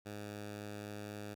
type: tone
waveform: 10% pulse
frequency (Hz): 103.83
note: G#2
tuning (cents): 0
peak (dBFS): -35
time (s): 0.05-1.35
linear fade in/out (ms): 20
effects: none